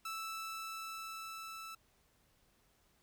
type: tone with level ramp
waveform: sawtooth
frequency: 1318.5 Hz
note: E6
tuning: in tune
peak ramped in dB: -36 to -42 dBFS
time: 0.05-1.75 s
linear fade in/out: 5 ms
effects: pink hiss -72 dBFS RMS until 3.02 s